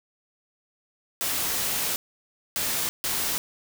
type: noise bursts at uneven times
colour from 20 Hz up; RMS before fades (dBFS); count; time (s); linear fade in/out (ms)
white; -27; 3; 1.21-1.96 / 2.56-2.89 / 3.04-3.38; 0
effects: none